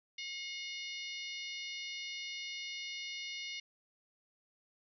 harmonic tone, 720 Hz, F#5, 47 cents flat, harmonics 3 / 4 / 5 / 6 / 7 / 8, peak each -44 / -46 / -48 / -50 / -51 / -52 dBFS, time 0.18-3.6 s, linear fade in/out 5 ms, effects none

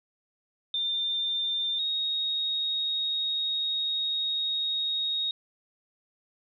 sine tone pair in turn, 3594 / 3752 Hz, A7 / A#7, +36 / +11 cents, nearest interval minor second, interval 75 cents, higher second, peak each -26 dBFS, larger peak neither, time 0.74-1.79 / 1.79-5.31 s, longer second, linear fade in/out 2 ms, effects none

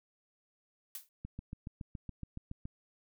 blue noise with exponential decay, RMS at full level -39 dBFS, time 0.95-1.09 s, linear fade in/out 1 ms, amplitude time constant 30 ms
click train, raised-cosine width 5 ms, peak -29 dBFS, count 11, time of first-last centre 1.25-2.654 s, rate 7.12 Hz
effects none

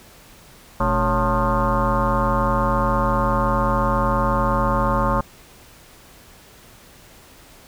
sine tone with frequency modulation, 554.4 Hz, C#5, in tune, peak -16 dBFS, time 0.8-5.21 s, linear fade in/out 5 ms, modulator 169 Hz, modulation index 4.1, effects pink hiss -47 dBFS RMS until 7.67 s

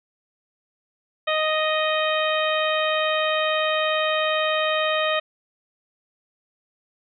harmonic tone, 622.3 Hz, D#5, in tune, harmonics 1 / 2 / 3 / 4 / 5 / 6, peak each -23 / -26 / -28 / -29 / -30 / -31 dBFS, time 1.27-5.2 s, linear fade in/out 10 ms, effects none

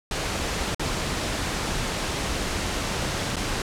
pink noise with dropouts, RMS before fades -27 dBFS, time 0.11-3.62 s, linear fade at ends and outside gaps 2 ms, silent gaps 0.747-0.795 / 3.359-3.366 s, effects low-pass 8000 Hz 12 dB/octave

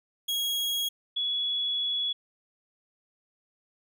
40% pulse / sine tone pair in turn, 3306 / 3383 Hz, G#7 / G#7, -9 / +31 cents, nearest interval unison, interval 40 cents, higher second, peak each -26 dBFS, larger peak neither, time 0.28-0.89 / 1.16-2.13 s, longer second, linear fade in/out 10 ms, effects none

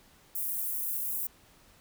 pink high-pass noise, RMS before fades -33 dBFS, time 0.35-1.27 s, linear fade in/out 5 ms, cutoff 12000 Hz, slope 24 dB/octave, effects pink hiss -60 dBFS RMS until 1.8 s

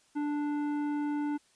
triangle tone with tanh clipping, 293.7 Hz, D4, in tune, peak -31 dBFS, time 0.15-1.38 s, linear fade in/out 20 ms, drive 16 dB, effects white hiss -66 dBFS RMS until 1.55 s + resampled to 22050 Hz

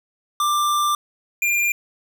square tone pair in turn, 1184 / 2397 Hz, D6 / D7, +14 / +35 cents, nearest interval octave, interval 1221 cents, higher second, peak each -18 dBFS, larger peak neither, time 0.4-0.95 / 1.42-1.72 s, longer first, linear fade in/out 2 ms, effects none

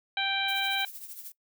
harmonic tone, 784 Hz, G5, in tune, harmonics 1 / 2 / 3 / 4 / 5, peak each -33 / -33 / -33 / -33 / -33 dBFS, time 0.17-0.85 s, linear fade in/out 2 ms
violet noise with tremolo, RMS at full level -40 dBFS, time 0.48-1.32 s, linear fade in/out 5 ms, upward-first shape triangle, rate 13 Hz, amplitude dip 70%
effects noise-tail reverb RT60 0.1 s tail -20 dB re dry

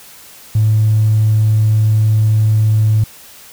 triangle tone, 108.3 Hz, A2, 27 cents flat, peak -5 dBFS, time 0.55-3.04 s, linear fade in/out 5 ms, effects tanh soft clip ceiling -6 dBFS + white hiss -39 dBFS RMS until 3.52 s

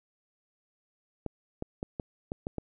clicks, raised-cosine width 2 ms, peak -20 dBFS, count 7, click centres 1.263 / 1.624 / 1.829 / 1.998 / 2.319 / 2.469 / 2.583 s, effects none

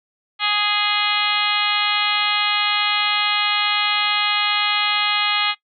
harmonic tone, 415.3 Hz, G#4, in tune, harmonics 2 / 3 / 4 / 5 / 6 / 7 / 8 / 9 / 10, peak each -27 / -24 / -29 / -25 / -26 / -27 / -23 / -29 / -27 dBFS, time 0.39-5.55 s, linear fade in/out 50 ms, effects noise-tail reverb RT60 0.1 s tail -19 dB re dry

